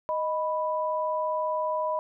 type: tone pair together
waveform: sine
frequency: 622.3 / 987.8 Hz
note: D#5 / B5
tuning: 0 / 0 cents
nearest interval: minor sixth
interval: 800 cents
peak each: -28 dBFS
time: 0.09-1.99 s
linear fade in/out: 0 ms
effects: none